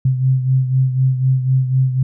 sine beating tone pair, 130 / 134 Hz, C3 / C3, -11 / +42 cents, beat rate 4 Hz, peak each -13 / -20 dBFS, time 0.05-2.03 s, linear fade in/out 5 ms, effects none

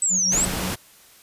sine linear two-way sweep, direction down then up, 8090 to 5510 to 8090 Hz, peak -18 dBFS, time 0.02-0.45 s, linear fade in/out 2 ms, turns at 0.27 s
triangle tone with tremolo, 185 Hz, F#3, in tune, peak -25 dBFS, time 0.09-0.73 s, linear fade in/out 50 ms, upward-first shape sine, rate 5.7 Hz, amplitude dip 70%
pink noise, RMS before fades -27 dBFS, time 0.31-0.76 s, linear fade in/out 20 ms
effects white hiss -51 dBFS RMS until 1.22 s + resampled to 32000 Hz

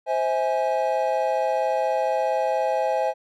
triangle chord, C augmented, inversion none, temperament equal with one note detuned, 523.3 / 647.6 / 830.6 Hz, C5 / E5 / G#5, 0 / -31 / 0 cents, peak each -23 dBFS, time 0.06-3.14 s, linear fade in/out 50 ms, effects none

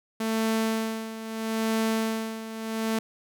sawtooth tone with tremolo, 222.4 Hz, A3, 19 cents sharp, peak -19 dBFS, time 0.2-2.99 s, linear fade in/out 5 ms, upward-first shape sine, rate 0.77 Hz, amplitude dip 75%, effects none

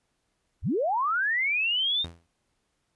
sine linear sweep, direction up, 37.67 to 3729 Hz, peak -23 dBFS, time 0.62-2.06 s, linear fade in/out 50 ms
sawtooth tone with exponential decay, 84.3 Hz, E2, 39 cents sharp, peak -30 dBFS, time 2.04-2.27 s, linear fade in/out 5 ms, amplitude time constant 49 ms
effects pink hiss -75 dBFS RMS until 2.95 s + resampled to 24000 Hz

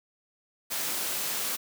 white high-pass noise, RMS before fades -31 dBFS, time 0.7-1.57 s, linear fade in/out 20 ms, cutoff 170 Hz, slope 12 dB/octave, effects none

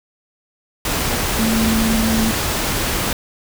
sine tone in noise, 223.1 Hz, A3, 24 cents sharp, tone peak -16 dBFS, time 1.39-2.31 s, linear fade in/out 2 ms, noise pink, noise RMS -20 dBFS, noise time 0.85-3.13 s, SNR +1 dB, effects none

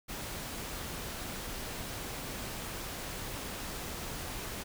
pink noise, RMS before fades -40 dBFS, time 0.08-4.64 s, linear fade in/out 20 ms, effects none

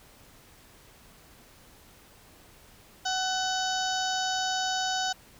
harmonic tone with a mistuned harmonic, 750 Hz, F#5, 23 cents sharp, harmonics 1 / 2 / 4 / 5 / 6 / 7 / 8 / 9, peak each -30 / -33 / -36 / -37 / -38 / -38 / -39 / -40 dBFS, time 3.05-5.13 s, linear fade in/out 10 ms, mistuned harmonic 6, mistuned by +21 cents, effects pink hiss -55 dBFS RMS until 5.39 s

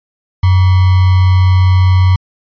sine tone with sample-and-hold, 92.5 Hz, F#2, in tune, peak -5 dBFS, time 0.43-2.16 s, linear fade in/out 5 ms, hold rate 1050 Hz, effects resampled to 11025 Hz

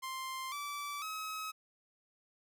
sawtooth tone with pitch steps, 1050 / 1158.3 / 1277.9 Hz, C6 / D6 / D#6, +6 / -24 / +46 cents, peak -35 dBFS, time 0.02-1.52 s, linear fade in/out 20 ms, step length 500 ms, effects none

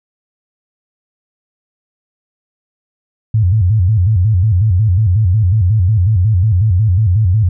sine tone with vibrato, 99.1 Hz, G2, 19 cents sharp, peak -8 dBFS, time 3.34-7.49 s, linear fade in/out 5 ms, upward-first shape square, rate 5.5 Hz, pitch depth 180 cents each way, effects none

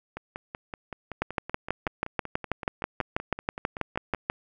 two click trains, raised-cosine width 0.5 ms, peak -10 / -20 dBFS, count 20 / 22, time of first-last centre 1.22-4.299 / 0.17-4.147 s, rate 6.17 / 5.28 Hz, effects none

